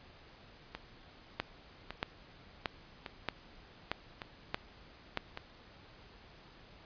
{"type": "two click trains", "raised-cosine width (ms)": 0.3, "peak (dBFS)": [-24, -16], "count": [5, 7], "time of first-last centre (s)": [[0.75, 5.374], [1.4, 5.174]], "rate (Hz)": [0.865, 1.59], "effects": ["pink hiss -57 dBFS RMS until 6.85 s", "resampled to 11025 Hz"]}